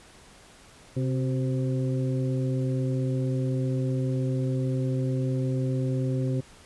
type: harmonic tone with a mistuned harmonic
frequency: 130.81 Hz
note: C3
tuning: in tune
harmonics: 1 / 2 / 3 / 4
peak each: -25 / -31 / -35 / -37 dBFS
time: 0.96-6.41 s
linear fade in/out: 10 ms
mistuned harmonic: 3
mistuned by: -47 cents
effects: pink hiss -52 dBFS RMS until 6.65 s + resampled to 24000 Hz